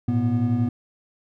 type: tone cluster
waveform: triangle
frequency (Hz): 108.3 / 119.4 / 243.1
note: A2 / A#2 / B3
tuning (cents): -27 / +42 / -27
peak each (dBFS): -22 / -23 / -20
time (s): 0.08-0.69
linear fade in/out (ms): 5
effects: none